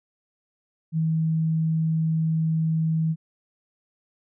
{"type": "tone", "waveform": "sine", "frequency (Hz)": 160.4, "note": "E3", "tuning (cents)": -47, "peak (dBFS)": -20, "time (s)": [0.92, 3.16], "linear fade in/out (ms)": 50, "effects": []}